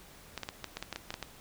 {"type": "clicks", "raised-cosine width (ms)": 0.2, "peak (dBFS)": -19, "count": 11, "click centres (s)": [0.377, 0.433, 0.489, 0.643, 0.77, 0.826, 0.927, 0.96, 1.105, 1.141, 1.227], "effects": ["pink hiss -54 dBFS RMS until 1.4 s"]}